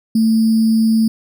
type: tone with sample-and-hold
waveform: sine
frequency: 222.8 Hz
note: A3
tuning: 22 cents sharp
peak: -10 dBFS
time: 0.15-1.08 s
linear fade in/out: 5 ms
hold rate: 4900 Hz
effects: none